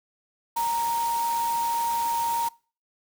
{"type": "tone in noise", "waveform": "sine", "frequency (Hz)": 932.3, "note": "A#5", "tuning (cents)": 0, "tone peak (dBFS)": -23, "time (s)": [0.56, 2.49], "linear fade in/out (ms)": 10, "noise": "white", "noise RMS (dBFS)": -36, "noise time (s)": [0.56, 2.49], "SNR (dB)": 10, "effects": ["noise-tail reverb RT60 0.4 s tail -24 dB re dry"]}